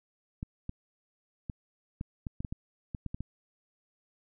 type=clicks; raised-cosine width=5 ms; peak=-23 dBFS; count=12; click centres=0.429 / 0.694 / 1.498 / 2.011 / 2.268 / 2.405 / 2.448 / 2.525 / 2.948 / 3.063 / 3.145 / 3.206 s; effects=none